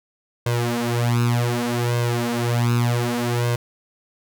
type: tone with flanger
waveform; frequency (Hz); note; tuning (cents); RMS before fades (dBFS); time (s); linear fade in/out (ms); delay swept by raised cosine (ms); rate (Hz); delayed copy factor
sawtooth; 119.6; A#2; +45; -21; 0.46-3.56; 5; 1.9 to 7.6; 0.66; +0.9
effects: none